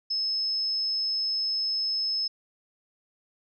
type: tone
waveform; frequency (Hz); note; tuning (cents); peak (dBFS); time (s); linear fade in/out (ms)
sine; 5200; E8; -24; -25; 0.1-2.28; 10
effects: none